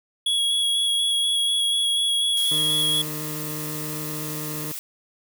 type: tone with vibrato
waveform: square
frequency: 3338 Hz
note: G#7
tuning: 8 cents sharp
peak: -20 dBFS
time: 0.26-3.02 s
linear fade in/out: 5 ms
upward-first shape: square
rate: 4.1 Hz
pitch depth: 11 cents each way
type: noise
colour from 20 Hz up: blue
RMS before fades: -33 dBFS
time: 2.37-4.79 s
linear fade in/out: 0 ms
type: tone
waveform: 20% pulse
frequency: 152.5 Hz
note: D#3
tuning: 34 cents flat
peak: -26 dBFS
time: 2.51-4.72 s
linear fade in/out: 5 ms
effects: none